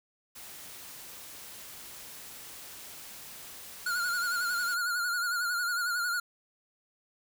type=noise; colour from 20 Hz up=white; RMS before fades=-46 dBFS; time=0.35-4.75 s; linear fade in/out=10 ms
type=tone with vibrato; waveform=square; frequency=1426 Hz; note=F6; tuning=36 cents sharp; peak=-29 dBFS; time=3.86-6.2 s; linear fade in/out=5 ms; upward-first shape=sine; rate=11 Hz; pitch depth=58 cents each way
effects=none